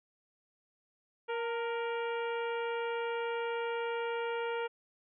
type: harmonic tone with a mistuned harmonic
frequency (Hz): 468.3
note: A#4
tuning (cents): +8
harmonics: 1 / 2 / 3 / 4 / 5 / 6 / 7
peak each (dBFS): -34 / -39 / -42 / -48 / -46 / -49 / -55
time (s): 1.28-4.68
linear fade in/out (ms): 20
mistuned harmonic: 2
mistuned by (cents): -40
effects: none